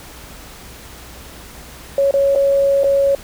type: tone with dropouts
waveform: sine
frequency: 554.4 Hz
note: C#5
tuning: in tune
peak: -11 dBFS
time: 1.98-3.15 s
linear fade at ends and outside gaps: 2 ms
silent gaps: 2.11-2.139 / 2.351-2.358 / 2.835-2.842 s
effects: added 60 Hz sine -43 dBFS peak until 3.23 s + pink hiss -38 dBFS RMS until 3.23 s